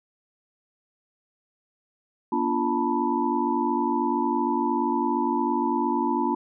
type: tone cluster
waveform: sine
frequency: 240.8 / 289.6 / 346.8 / 886 / 979 Hz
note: B3 / D4 / F4 / A5 / B5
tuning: -44 / -24 / -12 / +12 / -15 cents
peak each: -28 dBFS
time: 2.32-6.35 s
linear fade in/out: 5 ms
effects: none